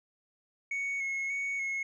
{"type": "tone with vibrato", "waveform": "sine", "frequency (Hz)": 2200, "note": "C#7", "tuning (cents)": -14, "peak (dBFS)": -28, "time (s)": [0.71, 1.83], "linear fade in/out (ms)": 5, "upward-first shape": "square", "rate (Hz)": 1.7, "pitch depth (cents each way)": 20, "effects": ["tanh soft clip ceiling -30 dBFS"]}